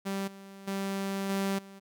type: tone with level steps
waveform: sawtooth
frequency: 195.6 Hz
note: G3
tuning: 4 cents flat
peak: -27 / -42 / -27 / -24 / -43 dBFS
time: 0.05-1.8 s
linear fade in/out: 20 ms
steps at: 0.27 / 0.67 / 1.29 / 1.58 s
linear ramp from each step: 10 ms
effects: none